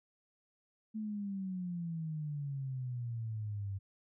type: exponential sweep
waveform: sine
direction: down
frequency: 220 to 96.4 Hz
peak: -36 dBFS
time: 0.94-3.79 s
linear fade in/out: 20 ms
effects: none